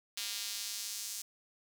square tone with high-pass filter sweep, 107.9 Hz, A2, 33 cents flat, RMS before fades -40 dBFS, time 0.17-1.22 s, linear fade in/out 5 ms, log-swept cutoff 3700 to 6400 Hz, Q 1.3, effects none

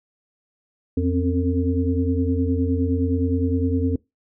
sine tone cluster, 86.5 / 259.6 / 269.3 / 451.6 Hz, F2 / C4 / C#4 / A4, -16 / -13 / -50 / +45 cents, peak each -22 / -24 / -24 / -27 dBFS, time 0.97-3.96 s, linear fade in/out 5 ms, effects noise-tail reverb RT60 0.2 s tail -22 dB re dry

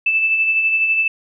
sine tone with tremolo, 2637 Hz, E7, in tune, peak -12 dBFS, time 0.06-1.08 s, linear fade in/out 5 ms, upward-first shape sine, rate 12 Hz, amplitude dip 40%, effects none

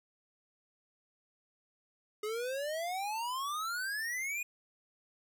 square exponential sweep, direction up, 415.3 to 2489 Hz, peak -35 dBFS, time 2.23-4.43 s, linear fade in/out 5 ms, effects 12-bit

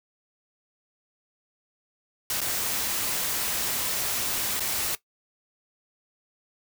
white noise with dropouts, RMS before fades -28 dBFS, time 2.3-4.95 s, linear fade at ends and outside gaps 1 ms, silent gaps 2.405-2.415 / 4.595-4.605 s, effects noise-tail reverb RT60 0.1 s tail -17 dB re dry

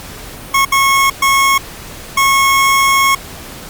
25% pulse tone bursts at uneven times, 1093 Hz, C#6, 25 cents flat, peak -5 dBFS, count 4, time 0.54-0.65 / 0.72-1.1 / 1.22-1.58 / 2.17-3.15 s, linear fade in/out 5 ms, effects pink hiss -31 dBFS RMS until 3.69 s + Opus 48 kbps

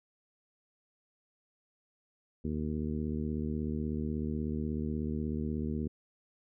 harmonic tone, 76.4 Hz, D#2, 31 cents flat, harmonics 1 / 2 / 3 / 4 / 5 / 6, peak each -37 / -38 / -35 / -42 / -42 / -48 dBFS, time 2.44-5.88 s, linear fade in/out 10 ms, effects none

